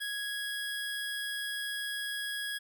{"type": "tone", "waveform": "25% pulse", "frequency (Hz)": 1661.2, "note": "G#6", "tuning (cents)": 0, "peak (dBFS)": -30, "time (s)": [0, 2.59], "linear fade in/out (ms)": 20, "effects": []}